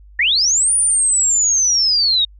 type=linear two-way sweep; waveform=sine; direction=up then down; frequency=1760 to 9590 to 3675 Hz; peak=-12 dBFS; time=0.19-2.25 s; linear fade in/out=5 ms; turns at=0.74 s; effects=added 50 Hz sine -40 dBFS peak until 2.39 s